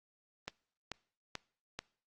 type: click train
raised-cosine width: 0.2 ms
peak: -21 dBFS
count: 4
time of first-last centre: 0.48-1.79 s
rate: 2.29 Hz
effects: noise-tail reverb RT60 0.5 s tail -23 dB re dry + Opus 24 kbps